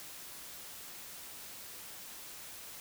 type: silence
effects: white hiss -48 dBFS RMS until 2.8 s